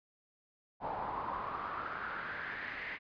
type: noise with band-pass filter sweep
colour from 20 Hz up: brown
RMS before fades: -40 dBFS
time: 0.8-2.99 s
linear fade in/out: 50 ms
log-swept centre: 840 to 2100 Hz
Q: 5
effects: resampled to 11025 Hz